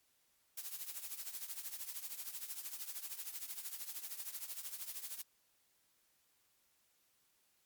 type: noise with tremolo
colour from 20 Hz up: blue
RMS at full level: -42 dBFS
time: 0.57-5.22 s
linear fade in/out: 5 ms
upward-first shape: triangle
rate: 13 Hz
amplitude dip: 80%
effects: white hiss -75 dBFS RMS until 7.65 s + MP3 96 kbps